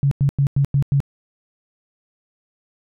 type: tone bursts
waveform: sine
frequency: 139.6 Hz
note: C#3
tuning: 13 cents sharp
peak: -13 dBFS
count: 6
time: 0.03-1.003 s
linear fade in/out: 0 ms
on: 83 ms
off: 95 ms
effects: none